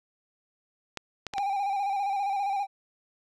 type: clicks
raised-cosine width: 0.2 ms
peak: -16 dBFS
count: 4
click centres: 0.973 / 1.267 / 1.337 / 1.382 s
type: tone with vibrato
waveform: triangle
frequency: 796 Hz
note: G5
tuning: 26 cents sharp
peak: -24 dBFS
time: 1.33-2.67 s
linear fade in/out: 50 ms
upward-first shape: square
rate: 15 Hz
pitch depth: 41 cents each way
effects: none